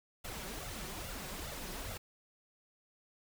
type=noise with flanger; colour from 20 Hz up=pink; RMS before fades=-43 dBFS; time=0.24-1.98 s; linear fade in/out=10 ms; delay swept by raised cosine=1.4 to 5.5 ms; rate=2.4 Hz; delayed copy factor=+0.7; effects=none